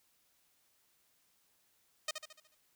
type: tone with echo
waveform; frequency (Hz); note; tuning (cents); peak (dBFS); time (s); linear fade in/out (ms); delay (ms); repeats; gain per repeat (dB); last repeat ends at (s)
5% pulse; 619; D#5; -9; -22; 2.08-2.11; 5; 73; 6; -6; 2.548
effects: white hiss -73 dBFS RMS until 2.75 s